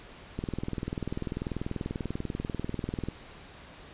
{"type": "click train", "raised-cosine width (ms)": 3, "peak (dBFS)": -19, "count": 56, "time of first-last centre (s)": [0.39, 3.086], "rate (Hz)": 20.4, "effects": ["pink hiss -49 dBFS RMS until 3.93 s", "resampled to 8000 Hz"]}